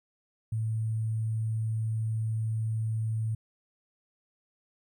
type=tone with sample-and-hold; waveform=sine; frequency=110.8 Hz; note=A2; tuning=13 cents sharp; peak=-27 dBFS; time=0.52-3.35 s; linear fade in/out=5 ms; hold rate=8820 Hz; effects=none